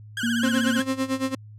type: tone with vibrato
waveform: 30% pulse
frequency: 1550 Hz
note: G6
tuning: 20 cents flat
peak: -24 dBFS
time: 0.17-0.82 s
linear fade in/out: 2 ms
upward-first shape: triangle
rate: 16 Hz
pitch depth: 150 cents each way
type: tone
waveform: sine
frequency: 233.1 Hz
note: A#3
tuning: in tune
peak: -22 dBFS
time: 0.23-0.8 s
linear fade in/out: 5 ms
type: tone with tremolo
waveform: 35% pulse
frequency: 264.4 Hz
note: C4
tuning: 18 cents sharp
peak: -19 dBFS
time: 0.43-1.35 s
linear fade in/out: 5 ms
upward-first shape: sine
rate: 8.9 Hz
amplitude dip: 85%
effects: added 106 Hz sine -41 dBFS peak until 1.58 s + low-pass 11000 Hz 12 dB/octave